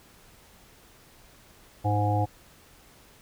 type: harmonic tone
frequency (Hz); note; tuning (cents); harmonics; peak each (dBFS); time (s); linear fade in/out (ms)
103.83; G#2; 0; 1 / 3 / 5 / 7 / 8; -24 / -32 / -33 / -29 / -31; 1.84-2.26; 20
effects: pink hiss -55 dBFS RMS until 3.21 s